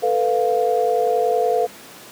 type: tone cluster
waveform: sine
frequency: 445.2 / 495.7 / 701 Hz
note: A4 / B4 / F5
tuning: +20 / +6 / +6 cents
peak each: -20 dBFS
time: 0.02-1.67 s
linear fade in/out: 20 ms
effects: pink hiss -40 dBFS RMS until 2.11 s + high-pass 200 Hz 12 dB/octave

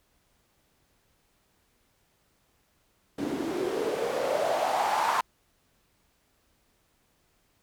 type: noise with band-pass filter sweep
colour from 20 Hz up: white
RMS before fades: -28 dBFS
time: 3.18-5.21 s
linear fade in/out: 5 ms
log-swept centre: 280 to 1000 Hz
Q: 5.5
effects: pink hiss -69 dBFS RMS until 7.62 s

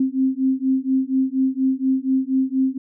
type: beating tone pair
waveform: sine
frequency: 261.6 / 265.8 Hz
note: C4 / C4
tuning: 0 / +27 cents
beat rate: 4.2 Hz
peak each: -20 dBFS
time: 0-2.78 s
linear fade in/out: 5 ms
effects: none

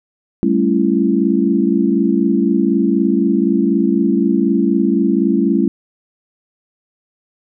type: chord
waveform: sine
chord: A dominant seventh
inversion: third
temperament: equal with one note detuned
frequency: 196 / 220 / 277.2 / 336.7 Hz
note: G3 / A3 / C#4 / E4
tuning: 0 / 0 / 0 / +37 cents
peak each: -17 dBFS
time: 0.43-5.68 s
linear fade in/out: 0 ms
effects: none

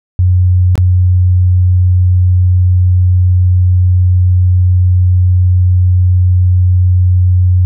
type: tone with dropouts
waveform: sine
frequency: 90.7 Hz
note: F#2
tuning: 34 cents flat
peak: -5 dBFS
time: 0.19-7.65 s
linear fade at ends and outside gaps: 0 ms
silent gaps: 0.755-0.778 s
effects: none

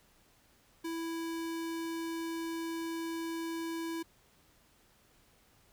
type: tone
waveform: square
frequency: 330 Hz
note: E4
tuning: 2 cents sharp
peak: -36 dBFS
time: 0.84-4.03 s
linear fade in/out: 10 ms
effects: pink hiss -66 dBFS RMS until 5.72 s

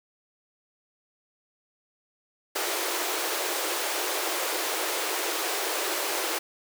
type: high-pass noise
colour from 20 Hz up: pink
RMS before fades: -29 dBFS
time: 2.55-6.39 s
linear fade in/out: 10 ms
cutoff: 320 Hz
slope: 96 dB/octave
effects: none

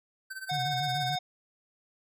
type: tone with tremolo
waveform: square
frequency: 1543 Hz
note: G6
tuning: 28 cents flat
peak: -36 dBFS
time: 0.3-1.18 s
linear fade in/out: 10 ms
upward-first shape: sine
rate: 17 Hz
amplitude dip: 80%
type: harmonic tone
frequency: 732 Hz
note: F#5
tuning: 19 cents flat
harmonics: 1 / 3 / 5 / 7 / 9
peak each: -30 / -43 / -35 / -41 / -49 dBFS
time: 0.49-1.19 s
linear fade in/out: 10 ms
type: tone with vibrato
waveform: sine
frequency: 139.1 Hz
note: C#3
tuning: 6 cents sharp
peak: -34 dBFS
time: 0.51-1.16 s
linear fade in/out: 10 ms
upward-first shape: square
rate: 6.8 Hz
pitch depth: 110 cents each way
effects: none

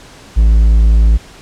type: tone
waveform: triangle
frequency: 54.8 Hz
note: A1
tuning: 6 cents flat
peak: -3 dBFS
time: 0.36-1.18 s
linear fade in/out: 20 ms
effects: pink hiss -38 dBFS RMS until 1.41 s + low-pass 8000 Hz 12 dB/octave

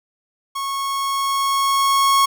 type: tone with level ramp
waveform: 45% pulse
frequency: 1098 Hz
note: C#6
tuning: 17 cents flat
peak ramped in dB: -23 to -12 dBFS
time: 0.55-2.26 s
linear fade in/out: 10 ms
effects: none

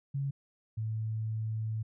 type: tone pair in turn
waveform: sine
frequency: 138.59 / 110 Hz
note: C#3 / A2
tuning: 0 / 0 cents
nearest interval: major third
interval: 400 cents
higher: first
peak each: -30 / -31 dBFS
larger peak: first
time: 0.14-0.31 / 0.77-1.83 s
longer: second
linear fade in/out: 10 ms
effects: none

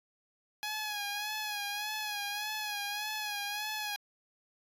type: tone with vibrato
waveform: 10% pulse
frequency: 835 Hz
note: G#5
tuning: 9 cents sharp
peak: -26 dBFS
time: 0.63-3.96 s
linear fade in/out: 0 ms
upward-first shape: sine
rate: 1.7 Hz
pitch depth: 50 cents each way
effects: AAC 64 kbps

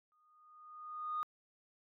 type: tone with exponential growth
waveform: sine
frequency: 1231 Hz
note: D#6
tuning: 19 cents flat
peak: -32 dBFS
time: 0.12-1.23 s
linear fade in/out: 0 ms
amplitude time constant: 240 ms
effects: tanh soft clip ceiling -30 dBFS

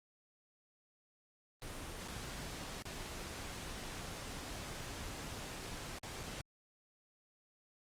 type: noise with dropouts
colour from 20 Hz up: pink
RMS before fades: -45 dBFS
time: 1.62-6.41 s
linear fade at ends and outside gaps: 0 ms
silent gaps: 2.078-2.083 / 2.823-2.853 / 5.986-6.032 / 6.232-6.236 s
effects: low-pass 10000 Hz 12 dB/octave + Opus 32 kbps

